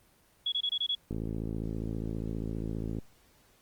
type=tone bursts; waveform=sine; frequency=3362 Hz; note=G#7; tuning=20 cents sharp; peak=-27 dBFS; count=6; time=0.46-0.951 s; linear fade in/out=5 ms; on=61 ms; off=25 ms
type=click train; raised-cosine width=3 ms; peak=-22 dBFS; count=104; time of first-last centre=1.11-2.986 s; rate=54.9 Hz
effects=pink hiss -64 dBFS RMS until 3.61 s + Opus 24 kbps